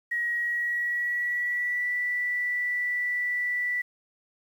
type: tone with pitch glide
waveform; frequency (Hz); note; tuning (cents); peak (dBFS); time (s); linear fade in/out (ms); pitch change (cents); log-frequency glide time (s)
sine; 1900 to 1965.9; A#6 to B6; +33 to -8; -25; 0.11-3.82; 10; +59; 0.34-1.93
effects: 9-bit